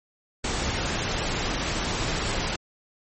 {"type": "noise", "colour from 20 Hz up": "pink", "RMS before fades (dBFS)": -27, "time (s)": [0.44, 2.56], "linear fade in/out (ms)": 5, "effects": ["MP3 32 kbps"]}